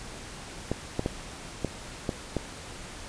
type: clicks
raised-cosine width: 2 ms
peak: -13 dBFS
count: 6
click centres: 0.716 / 0.994 / 1.061 / 1.647 / 2.092 / 2.367 s
effects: pink hiss -42 dBFS RMS until 3.08 s + resampled to 22050 Hz